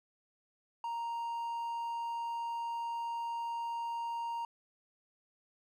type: tone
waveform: triangle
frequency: 932.3 Hz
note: A#5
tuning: in tune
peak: -33 dBFS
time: 0.84-4.45 s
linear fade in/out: 2 ms
effects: none

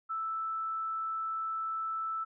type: tone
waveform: sine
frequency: 1318.5 Hz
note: E6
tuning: in tune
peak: -32 dBFS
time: 0.09-2.25 s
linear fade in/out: 20 ms
effects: none

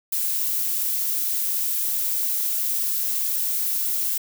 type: noise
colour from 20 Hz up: violet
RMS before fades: -24 dBFS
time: 0.12-4.18 s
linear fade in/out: 5 ms
effects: none

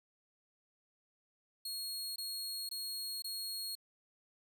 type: tone bursts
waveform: sawtooth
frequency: 4300 Hz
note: C8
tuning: 47 cents sharp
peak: -36 dBFS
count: 4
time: 1.65-3.753 s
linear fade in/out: 5 ms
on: 510 ms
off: 21 ms
effects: none

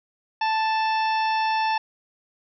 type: harmonic tone with a mistuned harmonic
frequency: 880 Hz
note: A5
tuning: in tune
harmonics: 1 / 2 / 3 / 4 / 5 / 6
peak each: -21 / -31 / -31 / -38 / -40 / -37 dBFS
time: 0.41-1.78 s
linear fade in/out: 5 ms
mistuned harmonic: 6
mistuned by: +34 cents
effects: none

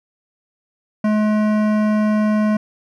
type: tone with hard clipping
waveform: sine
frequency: 212.9 Hz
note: G#3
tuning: 43 cents sharp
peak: -16 dBFS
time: 1.04-2.57 s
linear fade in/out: 5 ms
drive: 15 dB
effects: none

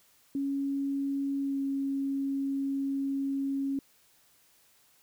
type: tone with pitch glide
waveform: sine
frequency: 277.2 to 274.5 Hz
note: C#4 to C#4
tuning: 0 to -17 cents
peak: -28 dBFS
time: 0.35-3.79 s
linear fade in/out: 2 ms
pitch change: -17 cents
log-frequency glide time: 1.4-1.59 s
effects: white hiss -64 dBFS RMS until 5.02 s

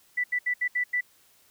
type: tone bursts at uneven times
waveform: sine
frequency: 1975.5 Hz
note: B6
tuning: in tune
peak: -23 dBFS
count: 6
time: 0.17-0.24 / 0.32-0.39 / 0.46-0.54 / 0.61-0.68 / 0.75-0.84 / 0.93-1.01 s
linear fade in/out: 10 ms
effects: white hiss -61 dBFS RMS until 1.5 s

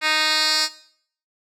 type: tone with band-pass filter sweep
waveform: 10% pulse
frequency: 309.9 Hz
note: D#4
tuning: 7 cents flat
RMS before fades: -20 dBFS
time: 0.01-0.69 s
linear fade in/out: 50 ms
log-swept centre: 2900 to 5300 Hz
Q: 2.3
effects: noise-tail reverb RT60 0.6 s tail -17 dB re dry

